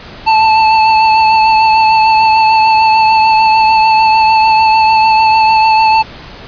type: tone with vibrato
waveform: square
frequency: 880 Hz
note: A5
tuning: in tune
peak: -6 dBFS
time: 0.26-6.03 s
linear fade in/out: 20 ms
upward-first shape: triangle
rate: 6.7 Hz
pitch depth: 24 cents each way
effects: pink hiss -31 dBFS RMS until 6.47 s + resampled to 11025 Hz